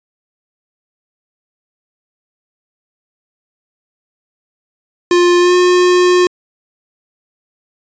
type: tone with pitch glide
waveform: square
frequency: 352.1 to 359.3 Hz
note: F4 to F4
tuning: +14 to +49 cents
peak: -8 dBFS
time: 5.11-6.27 s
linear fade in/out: 2 ms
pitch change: +35 cents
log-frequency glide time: 5.39-5.54 s
effects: resampled to 16000 Hz